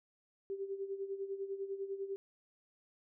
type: tone with tremolo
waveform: sine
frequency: 392 Hz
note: G4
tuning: in tune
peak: -35 dBFS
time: 0.5-2.16 s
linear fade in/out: 0 ms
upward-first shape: sine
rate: 10 Hz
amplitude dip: 70%
effects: none